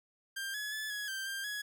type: tone with pitch steps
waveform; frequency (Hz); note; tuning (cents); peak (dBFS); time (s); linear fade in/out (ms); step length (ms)
sawtooth; 1589 / 1695 / 1729 / 1676 / 1568 / 1589 / 1678; G6 / G#6 / A6 / G#6 / G6 / G6 / G#6; +23 / +35 / -31 / +15 / 0 / +23 / +17; -33; 0.36-1.62; 10; 180
effects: none